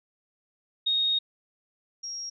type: tone pair in turn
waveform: sine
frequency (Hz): 3729 / 5600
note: A#7 / F8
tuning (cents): 0 / +4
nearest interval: perfect fifth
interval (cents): 704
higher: second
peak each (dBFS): -22 / -33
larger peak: first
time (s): 0.86-1.19 / 2.03-2.3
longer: first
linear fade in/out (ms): 10
effects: none